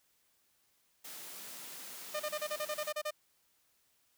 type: high-pass noise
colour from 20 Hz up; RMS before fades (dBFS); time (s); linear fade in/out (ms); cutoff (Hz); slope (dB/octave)
white; -47; 1.04-2.92; 10; 150; 48
type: tone bursts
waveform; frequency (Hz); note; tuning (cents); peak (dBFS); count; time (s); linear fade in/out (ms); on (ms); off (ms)
sawtooth; 605; D#5; -49; -30; 11; 2.14-3.109; 10; 59; 32
effects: white hiss -73 dBFS RMS until 4.17 s